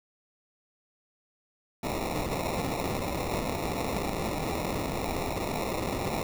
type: noise with sample-and-hold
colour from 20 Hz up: violet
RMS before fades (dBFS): -31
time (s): 1.83-6.23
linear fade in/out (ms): 2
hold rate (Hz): 1575
effects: none